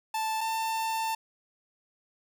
45% pulse tone pair in turn, 880 / 892.8 Hz, A5 / A5, 0 / +25 cents, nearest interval unison, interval 25 cents, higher second, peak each -28 dBFS, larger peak neither, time 0.14-0.41 / 0.41-1.15 s, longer second, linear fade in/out 5 ms, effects none

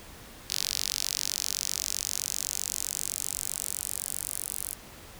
sawtooth tone with high-pass filter sweep, 47.75 Hz, G1, 45 cents flat, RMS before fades -33 dBFS, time 0.49-4.75 s, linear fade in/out 20 ms, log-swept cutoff 4600 to 10000 Hz, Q 2, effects pink hiss -48 dBFS RMS until 5.19 s

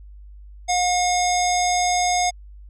square tone with low-pass filter, 720 Hz, F#5, 47 cents flat, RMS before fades -20 dBFS, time 0.68-2.31 s, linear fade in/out 20 ms, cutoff 6800 Hz, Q 3.9, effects added 50 Hz sine -39 dBFS peak until 2.69 s

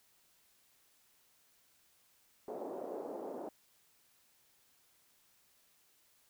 white band-pass noise, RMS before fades -43 dBFS, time 2.48-3.49 s, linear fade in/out 2 ms, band 280 to 640 Hz, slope 24 dB/octave, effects white hiss -70 dBFS RMS until 6.29 s

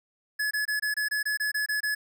square tone bursts, 1704 Hz, G#6, 44 cents sharp, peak -26 dBFS, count 11, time 0.39-1.95 s, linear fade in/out 10 ms, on 120 ms, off 24 ms, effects none

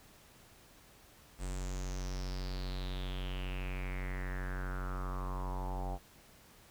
square tone with low-pass filter sweep, 46.25 Hz, F#1, in tune, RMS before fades -38 dBFS, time 1.38-5.99 s, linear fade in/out 50 ms, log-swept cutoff 8400 to 750 Hz, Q 6.2, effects pink hiss -60 dBFS RMS until 6.7 s

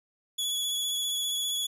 sawtooth tone with vibrato, 3394 Hz, G#7, 37 cents sharp, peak -25 dBFS, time 0.38-1.67 s, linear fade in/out 10 ms, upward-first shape sine, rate 15 Hz, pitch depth 24 cents each way, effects resampled to 32000 Hz + 10-bit

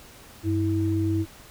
sine tone pair together, 97.3 / 325.1 Hz, G2 / E4, -12 / -24 cents, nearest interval octave + major sixth, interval 2088 cents, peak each -24 dBFS, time 0.43-1.26 s, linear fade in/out 50 ms, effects pink hiss -48 dBFS RMS until 1.5 s

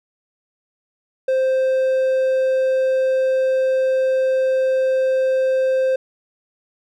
triangle tone, 523.3 Hz, C5, in tune, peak -13 dBFS, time 1.28-5.96 s, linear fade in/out 5 ms, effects none

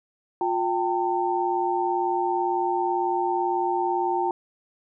sine tone cluster, 354.5 / 784 / 902 Hz, F4 / G5 / A5, +26 / 0 / +43 cents, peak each -26 dBFS, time 0.41-4.31 s, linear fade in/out 2 ms, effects none

